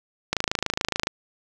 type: click train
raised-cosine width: 0.2 ms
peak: -5 dBFS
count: 21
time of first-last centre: 0.33-1.071 s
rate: 27 Hz
effects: none